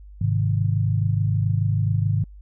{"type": "chord", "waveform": "sine", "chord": "Ab major", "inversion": "none", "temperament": "equal", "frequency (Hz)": [103.83, 130.81, 155.56], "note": ["Ab2", "C3", "Eb3"], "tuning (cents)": [0, 0, 0], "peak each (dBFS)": [-20, -25, -25], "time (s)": [0.21, 2.24], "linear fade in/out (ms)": 5, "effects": ["added 50 Hz sine -40 dBFS peak until 2.41 s"]}